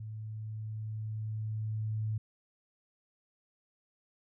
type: tone with level ramp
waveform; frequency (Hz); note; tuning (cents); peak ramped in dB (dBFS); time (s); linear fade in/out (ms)
sine; 108.7; A2; -21; -39 to -30; 0-2.18; 5
effects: none